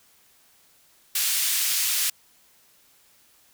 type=band-pass noise; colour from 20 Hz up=white; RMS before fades=-24 dBFS; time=1.15-2.1 s; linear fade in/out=5 ms; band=2200 to 16000 Hz; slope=12 dB/octave; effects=white hiss -59 dBFS RMS until 3.53 s